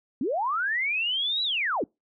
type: linear two-way sweep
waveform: sine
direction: up then down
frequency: 220 to 3969 to 220 Hz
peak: -24 dBFS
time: 0.21-1.84 s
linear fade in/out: 2 ms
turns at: 1.43 s
effects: noise-tail reverb RT60 0.2 s tail -26 dB re dry